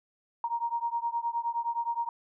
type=beating tone pair; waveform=sine; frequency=932.3 / 941.9 Hz; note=A#5 / A#5; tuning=0 / +18 cents; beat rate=9.6 Hz; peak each=-31 / -32 dBFS; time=0.44-2.09 s; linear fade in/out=2 ms; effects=none